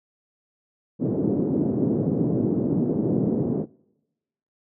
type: band-pass noise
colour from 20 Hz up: white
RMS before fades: -23 dBFS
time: 0.99-3.66 s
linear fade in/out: 50 ms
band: 130 to 370 Hz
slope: 24 dB/octave
effects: noise-tail reverb RT60 1.0 s tail -26 dB re dry